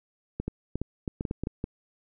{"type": "clicks", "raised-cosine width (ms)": 3, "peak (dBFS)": -17, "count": 11, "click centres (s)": [0.4, 0.48, 0.756, 0.816, 1.078, 1.209, 1.252, 1.311, 1.436, 1.471, 1.641], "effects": []}